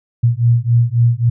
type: beating tone pair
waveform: sine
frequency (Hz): 116.6 / 120.3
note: A#2 / B2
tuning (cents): +1 / -45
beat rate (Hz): 3.7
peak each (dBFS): -13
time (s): 0.23-1.3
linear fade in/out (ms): 10
effects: none